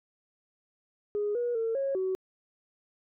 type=tone with pitch steps; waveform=sine; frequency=414.3 / 481.6 / 452.8 / 547 / 376.1 Hz; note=G#4 / B4 / A4 / C#5 / F#4; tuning=-4 / -44 / +50 / -23 / +28 cents; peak=-26 dBFS; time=1.15-2.15 s; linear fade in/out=0 ms; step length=200 ms; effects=tanh soft clip ceiling -22 dBFS